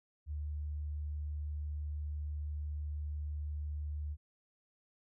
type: tone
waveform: sine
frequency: 74.5 Hz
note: D2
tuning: 25 cents sharp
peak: -36 dBFS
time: 0.26-4.17 s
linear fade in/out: 50 ms
effects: none